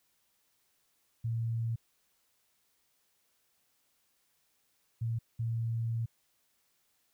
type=tone bursts at uneven times; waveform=sine; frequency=114.9 Hz; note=A#2; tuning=25 cents flat; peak=-30 dBFS; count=3; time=1.24-1.76 / 5.01-5.19 / 5.39-6.06 s; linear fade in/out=10 ms; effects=white hiss -74 dBFS RMS until 7.13 s